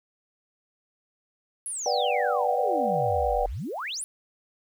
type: exponential two-way sweep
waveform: sine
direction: down then up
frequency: 11140 to 33.24 to 11140 Hz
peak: -30 dBFS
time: 1.66-4.04 s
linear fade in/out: 0 ms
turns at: 3.45 s
type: chord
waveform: sine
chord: G major seventh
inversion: first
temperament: just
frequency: 490 / 588 / 735 / 784 Hz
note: B4 / D5 / F#5 / G5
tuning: -14 / +2 / -12 / 0 cents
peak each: -28 dBFS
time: 1.86-3.46 s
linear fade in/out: 2 ms
effects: 9-bit